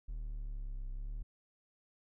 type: linear two-way sweep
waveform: triangle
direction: down then up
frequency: 39.37 to 32.35 to 39.04 Hz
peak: -36 dBFS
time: 0.08-1.23 s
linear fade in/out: 10 ms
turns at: 0.9 s
effects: none